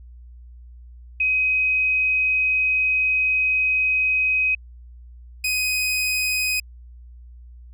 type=tone pair in turn; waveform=sine / sawtooth; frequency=2524 / 2508 Hz; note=D#7 / D#7; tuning=+24 / +13 cents; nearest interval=unison; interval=11 cents; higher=first; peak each=-17 dBFS; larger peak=neither; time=1.2-4.55 / 5.44-6.6 s; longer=first; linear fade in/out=5 ms; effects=added 60 Hz sine -40 dBFS peak until 7.73 s